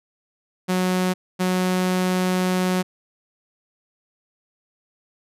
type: tone pair in turn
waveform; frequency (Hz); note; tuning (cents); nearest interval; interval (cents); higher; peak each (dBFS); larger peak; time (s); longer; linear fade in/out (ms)
sawtooth; 183.6 / 183.6; F#3 / F#3; -13 / -13; unison; 0; neither; -15; neither; 0.68-1.14 / 1.39-2.83; second; 20
effects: resampled to 32000 Hz

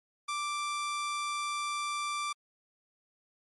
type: tone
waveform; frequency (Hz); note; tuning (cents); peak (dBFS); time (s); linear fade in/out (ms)
sawtooth; 1175; D6; +1; -28; 0.28-2.33; 10
effects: MP3 48 kbps

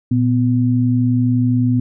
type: tone pair together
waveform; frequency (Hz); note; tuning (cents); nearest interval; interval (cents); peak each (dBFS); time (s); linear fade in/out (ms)
sine; 118 / 249.8; A#2 / B3; +22 / +20; octave + minor second; 1298; -15; 0.11-1.8; 5
effects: none

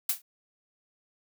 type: noise with exponential decay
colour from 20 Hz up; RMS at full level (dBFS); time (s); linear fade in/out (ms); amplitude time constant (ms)
blue; -22; 0.09-0.22; 5; 28
effects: none

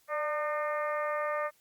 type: harmonic tone with a mistuned harmonic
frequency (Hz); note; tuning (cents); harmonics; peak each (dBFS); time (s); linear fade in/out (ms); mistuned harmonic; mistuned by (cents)
303.1; D#4; -45; 2 / 3 / 4 / 5 / 6 / 7 / 8; -32 / -42 / -34 / -47 / -39 / -44 / -52; 0.08-1.51; 50; 2; -36
effects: white hiss -67 dBFS RMS until 1.6 s + Opus 48 kbps

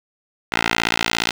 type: tone with band-pass filter sweep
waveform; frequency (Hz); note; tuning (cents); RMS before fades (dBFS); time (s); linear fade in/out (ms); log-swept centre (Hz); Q
10% pulse; 57.2; A#1; -32; -21; 0.52-1.31; 5; 2100 to 3600; 1.1
effects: none

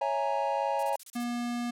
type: chord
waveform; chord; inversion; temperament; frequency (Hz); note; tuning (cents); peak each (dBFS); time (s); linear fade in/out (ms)
triangle; A# half-diminished seventh; first; equal; 554.4 / 659.3 / 830.6 / 932.3; C#5 / E5 / G#5 / A#5; 0 / 0 / 0 / 0; -30 / -33 / -29 / -31; 0.01-0.96; 5
type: noise bursts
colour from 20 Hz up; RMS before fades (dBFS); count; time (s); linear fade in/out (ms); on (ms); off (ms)
violet; -40; 7; 0.79-1.237; 2; 39; 29
type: tone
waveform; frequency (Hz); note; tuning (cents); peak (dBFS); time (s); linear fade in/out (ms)
square; 240; B3; -49; -31; 1.15-1.71; 10
effects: low-pass 10000 Hz 12 dB/octave

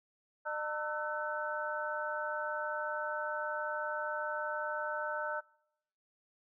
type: harmonic tone with a mistuned harmonic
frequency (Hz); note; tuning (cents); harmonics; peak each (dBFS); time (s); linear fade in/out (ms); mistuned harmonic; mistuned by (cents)
302.1; D4; +49; 2 / 3 / 4 / 5; -39 / -40 / -41 / -39; 0.45-5.41; 20; 4; +150
effects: noise-tail reverb RT60 0.8 s tail -25 dB re dry

